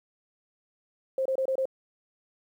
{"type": "tone bursts", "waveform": "sine", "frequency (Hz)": 529, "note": "C5", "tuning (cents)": 19, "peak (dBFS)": -24, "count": 5, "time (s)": [1.18, 1.655], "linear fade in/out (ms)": 2, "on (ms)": 75, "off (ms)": 25, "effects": ["10-bit"]}